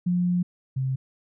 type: tone pair in turn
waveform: sine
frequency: 177.7 / 131.94 Hz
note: F3 / C3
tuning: +30 / +15 cents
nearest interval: perfect fourth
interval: 515 cents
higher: first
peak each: -20 / -23 dBFS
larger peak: first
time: 0.06-0.43 / 0.76-0.96 s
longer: first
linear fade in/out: 10 ms
effects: none